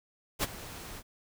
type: noise with ADSR envelope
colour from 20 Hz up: pink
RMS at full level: -27 dBFS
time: 0.39-1.03 s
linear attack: 40 ms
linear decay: 28 ms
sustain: -17 dB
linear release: 50 ms
effects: none